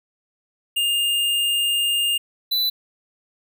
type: tone pair in turn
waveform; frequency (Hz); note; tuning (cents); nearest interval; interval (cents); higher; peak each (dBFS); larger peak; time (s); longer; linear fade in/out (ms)
square; 2820 / 3988; F7 / B7; +16 / +16; tritone; 600; second; -19; neither; 0.76-2.18 / 2.51-2.7; first; 10
effects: none